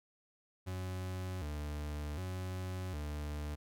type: tone with vibrato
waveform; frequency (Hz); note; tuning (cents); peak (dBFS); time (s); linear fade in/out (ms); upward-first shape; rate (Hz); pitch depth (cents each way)
40% pulse; 82.9; E2; +10; -37; 0.66-3.56; 20; square; 0.66; 190
effects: none